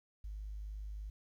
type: tone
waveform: sine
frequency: 51.5 Hz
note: G#1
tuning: 14 cents flat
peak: -40 dBFS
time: 0.24-1.1 s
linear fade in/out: 5 ms
effects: tanh soft clip ceiling -36 dBFS + 12-bit